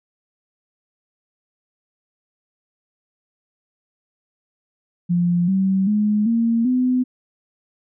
sine tone with pitch steps, 174.61 / 191.52 / 210.1 / 230.4 / 252.7 Hz, F3 / G3 / G#3 / A#3 / B3, 0 / -40 / +20 / -20 / +40 cents, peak -15 dBFS, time 5.09-7.04 s, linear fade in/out 20 ms, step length 390 ms, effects none

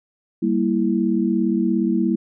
sine chord, E diminished, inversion first, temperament equal, 196 / 233.1 / 329.6 Hz, G3 / Bb3 / E4, 0 / 0 / 0 cents, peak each -21 dBFS, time 0.42-2.16 s, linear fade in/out 10 ms, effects none

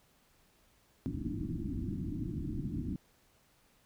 white low-pass noise, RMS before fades -37 dBFS, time 1.06-2.96 s, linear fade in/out 0 ms, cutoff 330 Hz, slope 96 dB/octave, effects pink hiss -68 dBFS RMS until 3.85 s

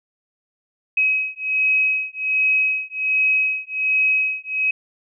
sine beating tone pair, 2544 / 2545.3 Hz, D#7 / D#7, +38 / +39 cents, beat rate 1.3 Hz, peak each -20 dBFS, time 0.97-4.71 s, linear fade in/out 5 ms, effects none

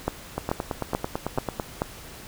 two click trains, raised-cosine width 1 ms, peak -9 / -12 dBFS, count 5 / 12, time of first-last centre 0.08-1.819 / 0.38-1.598 s, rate 2.3 / 9.03 Hz, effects pink hiss -43 dBFS RMS until 2.27 s

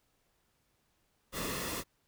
pink noise with comb filter, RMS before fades -37 dBFS, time 1.32-1.84 s, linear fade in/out 50 ms, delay 1.3 ms, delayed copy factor -0.55, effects pink hiss -75 dBFS RMS until 2.07 s

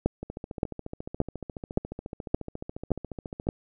two click trains, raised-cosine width 2 ms, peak -9 / -22 dBFS, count 7 / 47, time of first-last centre 0.06-3.489 / 0.23-3.469 s, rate 1.75 / 14.2 Hz, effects none

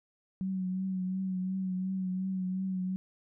sine tone with vibrato, 187.2 Hz, F#3, 20 cents sharp, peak -30 dBFS, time 0.41-2.96 s, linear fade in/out 0 ms, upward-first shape triangle, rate 2.8 Hz, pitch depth 38 cents each way, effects none

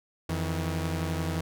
sawtooth tone pair together, 85.8 / 160.1 Hz, F2 / D#3, -30 / +50 cents, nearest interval major seventh, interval 1080 cents, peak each -27 / -27 dBFS, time 0.29-1.41 s, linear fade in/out 5 ms, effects none

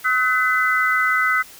sine tone cluster, 1281 / 1507 / 2016 Hz, E6 / F#6 / B6, -50 / +31 / +35 cents, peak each -20 dBFS, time 0.04-1.43 s, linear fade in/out 20 ms, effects white hiss -43 dBFS RMS until 1.59 s

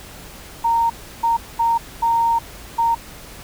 sine tone bursts at uneven times, 924 Hz, A#5, 16 cents flat, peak -14 dBFS, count 5, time 0.64-0.9 / 1.23-1.37 / 1.59-1.78 / 2.02-2.39 / 2.78-2.95 s, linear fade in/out 10 ms, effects added 50 Hz sine -44 dBFS peak until 3.43 s + pink hiss -39 dBFS RMS until 3.43 s

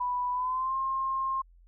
sine tone with pitch glide, 987.8 to 1064.8 Hz, B5 to C6, 0 to +30 cents, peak -27 dBFS, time 0-1.42 s, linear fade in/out 10 ms, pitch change +130 cents, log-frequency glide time 0.32-0.76 s, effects added 43 Hz sine -54 dBFS peak until 1.67 s

